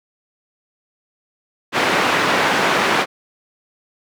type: band-pass noise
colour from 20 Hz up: white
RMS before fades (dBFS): -17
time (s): 1.72-3.06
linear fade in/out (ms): 50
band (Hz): 190 to 1900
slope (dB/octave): 12
effects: none